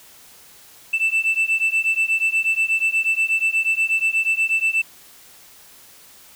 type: beating tone pair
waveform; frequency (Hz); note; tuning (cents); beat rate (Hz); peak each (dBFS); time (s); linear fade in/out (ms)
sine; 2651 / 2659.3; E7 / E7; +9 / +15; 8.3; -18 / -18; 0.93-4.82; 10
effects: tanh soft clip ceiling -14 dBFS + white hiss -47 dBFS RMS until 6.35 s